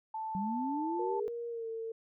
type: tone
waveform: sine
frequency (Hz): 880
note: A5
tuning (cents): 0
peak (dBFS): -35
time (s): 0.14-1.2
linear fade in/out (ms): 5
type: linear sweep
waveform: sine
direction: up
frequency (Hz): 185 to 427.7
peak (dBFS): -33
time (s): 0.35-1.28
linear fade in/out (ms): 0
type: tone with pitch glide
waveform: sine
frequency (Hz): 470.7 to 451.3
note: A#4 to A4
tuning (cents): +17 to +44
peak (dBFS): -36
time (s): 0.99-1.92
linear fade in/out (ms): 5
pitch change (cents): -73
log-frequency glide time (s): 1.49-1.67
effects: none